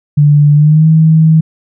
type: tone with pitch glide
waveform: sine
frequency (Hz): 146.83 to 159.2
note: D3 to D#3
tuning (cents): 0 to +40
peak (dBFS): -3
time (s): 0.17-1.41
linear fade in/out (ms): 10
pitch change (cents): +140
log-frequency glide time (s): 0.54-0.87
effects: none